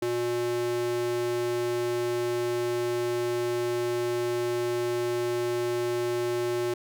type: tone with high-pass filter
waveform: square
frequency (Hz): 120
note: B2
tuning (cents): -49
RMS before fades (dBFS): -28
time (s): 0.02-6.74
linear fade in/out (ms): 5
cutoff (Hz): 290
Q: 5.8
effects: none